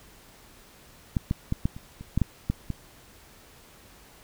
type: clicks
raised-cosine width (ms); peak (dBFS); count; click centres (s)
5; -11 / -12 / -13 / -11 / -27 / -27 / -10 / -9 / -12 / -17; 10; 1.168 / 1.311 / 1.524 / 1.655 / 1.765 / 2.01 / 2.176 / 2.217 / 2.5 / 2.703
effects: pink hiss -53 dBFS RMS until 4.23 s